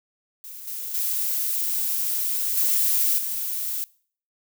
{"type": "noise with level steps", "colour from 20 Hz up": "violet", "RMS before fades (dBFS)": [-39, -32, -25, -21, -28], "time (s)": [0.44, 3.84], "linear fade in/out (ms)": 0, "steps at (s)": [0.67, 0.94, 2.57, 3.18], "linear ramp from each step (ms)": 5, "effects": ["noise-tail reverb RT60 0.5 s tail -23 dB re dry"]}